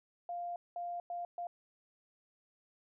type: tone bursts at uneven times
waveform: sine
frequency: 698.5 Hz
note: F5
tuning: in tune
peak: -37 dBFS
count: 4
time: 0.29-0.56 / 0.76-1 / 1.1-1.25 / 1.38-1.47 s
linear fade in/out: 2 ms
effects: none